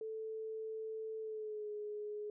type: tone with pitch glide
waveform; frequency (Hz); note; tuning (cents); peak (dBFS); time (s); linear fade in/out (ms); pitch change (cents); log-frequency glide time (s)
sine; 440 to 419.2; A4 to G#4; 0 to +16; -40; 0.01-2.3; 2; -84; 1.2-1.7
effects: none